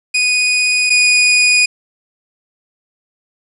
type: tone pair in turn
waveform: sawtooth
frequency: 2479 / 2468 Hz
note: D#7 / D#7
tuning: -7 / -15 cents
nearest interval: unison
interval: 8 cents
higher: first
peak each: -8 / -5 dBFS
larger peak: second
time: 0.14-0.9 / 0.9-1.66 s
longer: neither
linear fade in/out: 10 ms
effects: resampled to 24000 Hz + 7-bit